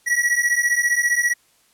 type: beating tone pair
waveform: square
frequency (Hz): 1919 / 1934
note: A#6 / B6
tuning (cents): +50 / -37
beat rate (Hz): 15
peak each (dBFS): -21 / -20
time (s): 0.06-1.34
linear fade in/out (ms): 20
effects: white hiss -59 dBFS RMS until 1.73 s + low-pass 12000 Hz 12 dB/octave